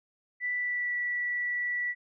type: tone with pitch glide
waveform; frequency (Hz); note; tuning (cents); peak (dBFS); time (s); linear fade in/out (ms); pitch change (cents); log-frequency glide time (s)
sine; 1975.5 to 1953.9; B6 to B6; 0 to -19; -28; 0.4-1.95; 50; -19; 0.54-0.95
effects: none